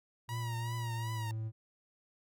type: tone with pitch glide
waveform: triangle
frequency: 116.54 to 110.64 Hz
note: A#2 to A2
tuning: 0 to +10 cents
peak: -33 dBFS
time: 0.28-1.52 s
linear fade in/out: 50 ms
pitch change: -90 cents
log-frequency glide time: 0.87-1.26 s
type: tone with vibrato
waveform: sawtooth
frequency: 954 Hz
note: A#5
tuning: 40 cents sharp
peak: -38 dBFS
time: 0.29-1.31 s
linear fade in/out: 0 ms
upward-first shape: triangle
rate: 2.7 Hz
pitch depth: 82 cents each way
effects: none